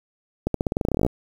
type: accelerating click train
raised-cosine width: 2 ms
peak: -8 dBFS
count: 17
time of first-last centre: 0.47-1.065 s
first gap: 73 ms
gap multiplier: 0.9
effects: 7-bit